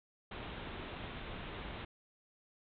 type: low-pass noise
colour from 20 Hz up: pink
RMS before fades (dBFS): -45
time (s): 0.31-1.85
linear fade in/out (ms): 5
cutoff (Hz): 3800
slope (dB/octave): 96
effects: none